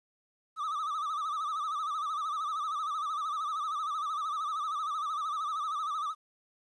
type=tone with vibrato; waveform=triangle; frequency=1225 Hz; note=D#6; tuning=27 cents flat; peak=-29 dBFS; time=0.56-6.15 s; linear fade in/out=50 ms; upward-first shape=sine; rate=13 Hz; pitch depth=110 cents each way; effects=resampled to 24000 Hz + 11-bit